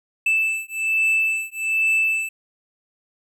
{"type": "beating tone pair", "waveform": "triangle", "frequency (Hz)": [2637, 2638.2], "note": ["E7", "E7"], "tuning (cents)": [0, 1], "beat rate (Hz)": 1.2, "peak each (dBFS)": -20, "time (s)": [0.26, 2.29], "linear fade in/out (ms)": 5, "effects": []}